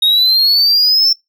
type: exponential sweep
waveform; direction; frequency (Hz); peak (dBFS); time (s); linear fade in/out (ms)
triangle; up; 3729 to 5400; -7; 0.02-1.13; 5
effects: noise-tail reverb RT60 0.2 s tail -26 dB re dry